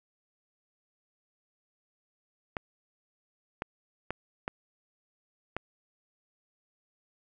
clicks, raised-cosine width 0.5 ms, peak -17 dBFS, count 5, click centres 2.568 / 3.621 / 4.106 / 4.479 / 5.566 s, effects none

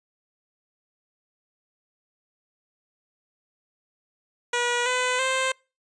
10% pulse tone with pitch steps, 483 / 502.9 / 523.7 Hz, B4 / B4 / C5, -39 / +31 / +1 cents, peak -14 dBFS, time 4.53-5.52 s, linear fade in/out 5 ms, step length 330 ms, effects noise-tail reverb RT60 0.3 s tail -26 dB re dry + resampled to 22050 Hz

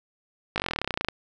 slowing click train, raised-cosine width 0.3 ms, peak -10 dBFS, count 20, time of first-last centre 0.56-1.086 s, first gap 19 ms, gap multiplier 1.04, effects none

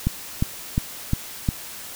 click train, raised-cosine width 5 ms, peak -7 dBFS, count 5, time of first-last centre 0.07-1.488 s, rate 2.82 Hz, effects white hiss -37 dBFS RMS until 1.95 s

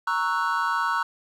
triangle chord, F# dominant seventh, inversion first, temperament equal, 932.3 / 1108.7 / 1318.5 / 1480 Hz, A#5 / C#6 / E6 / F#6, 0 / 0 / 0 / 0 cents, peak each -26 dBFS, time 0.07-1.03 s, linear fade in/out 5 ms, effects none

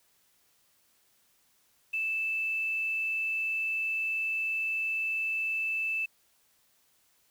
sine tone with quantisation, 2637 Hz, E7, in tune, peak -28 dBFS, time 1.93-6.06 s, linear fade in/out 10 ms, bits 9, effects white hiss -68 dBFS RMS until 7.3 s

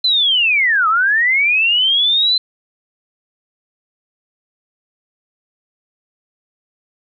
sine linear two-way sweep, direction down then up, 4096 to 1239 to 4096 Hz, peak -11 dBFS, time 0.04-2.38 s, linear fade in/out 5 ms, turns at 0.88 s, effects none

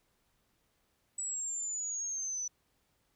sine exponential sweep, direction down, 7902 to 5940 Hz, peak -34 dBFS, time 1.18-2.48 s, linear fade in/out 5 ms, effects pink hiss -75 dBFS RMS until 3.15 s

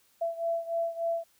sine beating tone pair, 669 / 672.4 Hz, E5 / E5, +25 / +34 cents, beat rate 3.4 Hz, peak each -30 / -33 dBFS, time 0.21-1.24 s, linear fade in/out 10 ms, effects white hiss -66 dBFS RMS until 1.39 s

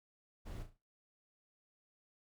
brown noise with echo, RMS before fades -45 dBFS, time 0.45-0.64 s, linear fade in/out 20 ms, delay 35 ms, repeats 4, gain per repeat -8 dB, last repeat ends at 0.78 s, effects noise-tail reverb RT60 0.3 s tail -22 dB re dry

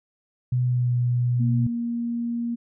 sine tone with pitch glide, 124.8 to 122.3 Hz, B2 to B2, +19 to -16 cents, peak -19 dBFS, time 0.52-1.67 s, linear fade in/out 5 ms, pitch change -35 cents, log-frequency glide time 0.64-0.93 s
sine tone, 235.5 Hz, A#3, 18 cents sharp, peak -24 dBFS, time 1.39-2.56 s, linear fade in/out 20 ms
effects none

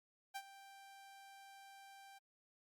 sawtooth tone with ADSR envelope, 786 Hz, G5, 4 cents sharp, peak -38 dBFS, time 0.34-2.19 s, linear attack 21 ms, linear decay 55 ms, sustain -15 dB, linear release 15 ms, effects Opus 48 kbps

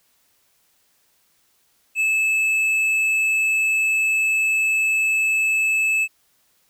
triangle tone with tanh clipping, 2610 Hz, E7, 18 cents flat, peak -18 dBFS, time 1.95-6.08 s, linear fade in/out 50 ms, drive 10 dB, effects white hiss -63 dBFS RMS until 6.69 s

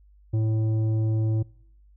sine tone with tanh clipping, 110 Hz, A2, in tune, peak -22 dBFS, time 0.33-1.43 s, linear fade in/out 10 ms, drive 9 dB, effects noise-tail reverb RT60 0.8 s tail -26 dB re dry + added 50 Hz sine -52 dBFS peak until 1.96 s

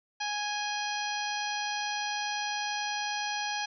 harmonic tone with a mistuned harmonic, 830.6 Hz, G#5, in tune, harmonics 1 / 2 / 3 / 4 / 5 / 6 / 7, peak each -34 / -37 / -39 / -40 / -41 / -42 / -42 dBFS, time 0.2-3.66 s, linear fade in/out 10 ms, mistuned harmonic 4, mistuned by -47 cents, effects none

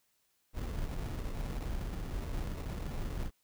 brown noise with sample-and-hold, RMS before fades -37 dBFS, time 0.53-3.31 s, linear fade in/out 50 ms, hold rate 1575 Hz, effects white hiss -75 dBFS RMS until 3.43 s

